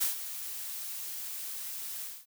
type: noise with ADSR envelope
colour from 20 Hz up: blue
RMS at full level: -27 dBFS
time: 0-2.26 s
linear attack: 19 ms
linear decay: 130 ms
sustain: -12 dB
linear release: 230 ms
effects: none